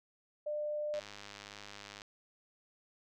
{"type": "tone", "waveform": "sine", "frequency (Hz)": 598, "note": "D5", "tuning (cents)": 31, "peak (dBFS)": -34, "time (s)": [0.46, 1], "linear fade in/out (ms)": 10}
{"type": "click train", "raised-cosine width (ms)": 0.2, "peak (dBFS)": -30, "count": 111, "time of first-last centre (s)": [0.94, 2.018], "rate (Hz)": 102}
{"effects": []}